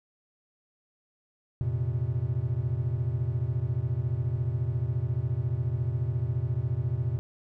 triangle chord, F suspended fourth, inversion none, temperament equal, 87.31 / 116.54 / 130.81 Hz, F2 / Bb2 / C3, 0 / 0 / 0 cents, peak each -32 / -27 / -28 dBFS, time 1.61-7.19 s, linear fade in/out 0 ms, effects none

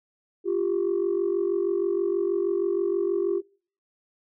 sine tone pair together, 349.2 / 395.5 Hz, F4 / G4, 0 / +15 cents, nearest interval major second, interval 215 cents, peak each -24 dBFS, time 0.44-3.42 s, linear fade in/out 50 ms, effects noise-tail reverb RT60 0.5 s tail -26 dB re dry + tanh soft clip ceiling -17 dBFS

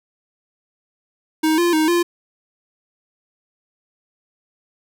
square tone with pitch steps, 314.5 / 346.5 / 312.7 / 346.6 Hz, D#4 / F4 / D#4 / F4, +19 / -14 / +9 / -13 cents, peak -15 dBFS, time 1.43-2.03 s, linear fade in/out 10 ms, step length 150 ms, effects none

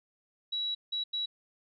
sine tone bursts at uneven times, 3900 Hz, B7, 23 cents flat, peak -30 dBFS, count 3, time 0.52-0.75 / 0.92-1.04 / 1.13-1.26 s, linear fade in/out 10 ms, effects none

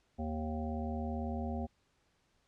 harmonic tone, 78 Hz, D#2, 5 cents sharp, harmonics 1 / 3 / 5 / 7 / 9 / 10, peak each -38 / -38 / -47 / -46 / -45 / -47 dBFS, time 0.18-1.67 s, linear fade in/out 20 ms, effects pink hiss -74 dBFS RMS until 2.47 s + low-pass 7000 Hz 12 dB/octave

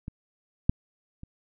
clicks, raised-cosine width 5 ms, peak -23 / -7 / -29 dBFS, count 3, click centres 0.081 / 0.695 / 1.234 s, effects none

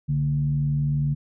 sine tone with frequency modulation, 144.7 Hz, D3, 25 cents flat, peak -20 dBFS, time 0.08-1.15 s, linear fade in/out 20 ms, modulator 82.1 Hz, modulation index 0.42, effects none

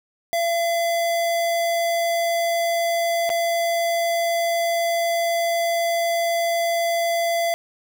square tone with dropouts, 678 Hz, E5, 49 cents sharp, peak -20 dBFS, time 0.33-7.54 s, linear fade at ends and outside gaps 0 ms, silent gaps 3.293-3.301 s, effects none

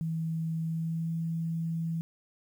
sine tone with pitch glide, 162.3 to 164.57 Hz, E3 to E3, -27 to -3 cents, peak -29 dBFS, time 0.01-2.01 s, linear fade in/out 0 ms, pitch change +24 cents, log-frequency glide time 0.61-1.11 s, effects 10-bit

